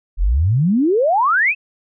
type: exponential sweep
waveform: sine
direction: up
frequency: 38 to 2690 Hz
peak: -12 dBFS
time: 0.17-1.55 s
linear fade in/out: 50 ms
effects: none